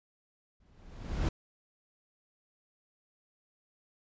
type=noise with exponential growth; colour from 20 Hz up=brown; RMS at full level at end=-27 dBFS; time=0.6-1.29 s; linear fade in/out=5 ms; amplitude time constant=150 ms; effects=resampled to 16000 Hz